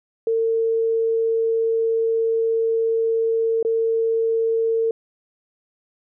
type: tone with dropouts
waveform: sine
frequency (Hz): 452.8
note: A4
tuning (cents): +50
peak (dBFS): -17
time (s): 0.27-4.91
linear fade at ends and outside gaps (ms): 2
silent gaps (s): 3.628-3.649
effects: none